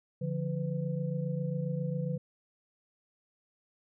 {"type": "tone cluster", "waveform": "sine", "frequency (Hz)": [145.3, 172.7, 502], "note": ["D3", "F3", "B4"], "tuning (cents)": [-18, -19, 28], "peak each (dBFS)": [-33, -34, -39], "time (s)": [0.21, 2.18], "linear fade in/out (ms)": 10, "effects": []}